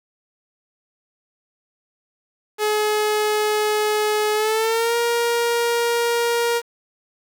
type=tone with pitch glide; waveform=sawtooth; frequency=424.4 to 470.9 Hz; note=G#4 to A#4; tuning=+38 to +18 cents; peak=-14 dBFS; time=2.58-6.62 s; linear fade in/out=50 ms; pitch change=+180 cents; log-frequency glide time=4.34-4.96 s; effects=7-bit